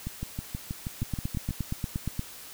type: two click trains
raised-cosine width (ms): 5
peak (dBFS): -20 / -17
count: 10 / 11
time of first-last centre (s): 0.07-1.508 / 1.02-2.194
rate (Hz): 6.26 / 8.52
effects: white hiss -45 dBFS RMS until 2.53 s